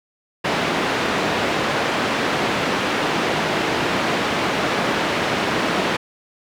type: band-pass noise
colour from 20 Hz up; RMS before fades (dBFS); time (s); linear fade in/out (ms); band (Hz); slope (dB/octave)
pink; -21; 0.44-5.97; 10; 220 to 3100; 12
effects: none